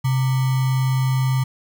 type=tone with sample-and-hold; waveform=sine; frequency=130.81 Hz; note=C3; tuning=in tune; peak=-16 dBFS; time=0.04-1.44 s; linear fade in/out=10 ms; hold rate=1050 Hz; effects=none